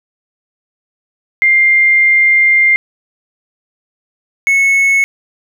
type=tone pair in turn; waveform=sine / triangle; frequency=2100 / 2198 Hz; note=C7 / C#7; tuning=+6 / -15 cents; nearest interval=minor second; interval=79 cents; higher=second; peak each=-6 dBFS; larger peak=neither; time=1.42-2.76 / 4.47-5.04 s; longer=first; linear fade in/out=0 ms; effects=none